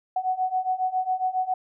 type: beating tone pair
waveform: sine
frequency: 740 / 747.3 Hz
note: F#5 / F#5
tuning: 0 / +17 cents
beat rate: 7.3 Hz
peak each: -27 / -25 dBFS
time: 0.16-1.54 s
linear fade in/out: 5 ms
effects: none